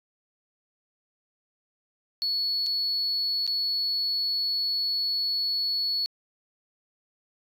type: tone with dropouts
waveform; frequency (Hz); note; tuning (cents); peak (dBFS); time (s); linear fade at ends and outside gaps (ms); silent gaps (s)
sine; 4400; C#8; -14; -23; 2.22-6.06; 0; 2.663-2.667 / 3.466-3.476
effects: tanh soft clip ceiling -21 dBFS